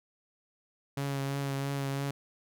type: tone with vibrato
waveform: sawtooth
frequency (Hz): 138.59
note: C#3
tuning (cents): 0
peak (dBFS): -27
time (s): 0.97-2.11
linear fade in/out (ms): 5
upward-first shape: triangle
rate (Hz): 3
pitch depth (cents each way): 24
effects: none